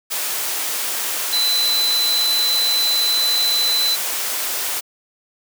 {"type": "tone in noise", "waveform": "sine", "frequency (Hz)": 4020, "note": "B7", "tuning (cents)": 30, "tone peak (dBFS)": -16, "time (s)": [1.32, 3.96], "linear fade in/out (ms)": 20, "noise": "white", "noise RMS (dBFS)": -23, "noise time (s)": [0.1, 4.81], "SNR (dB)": 4, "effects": ["high-pass 400 Hz 12 dB/octave"]}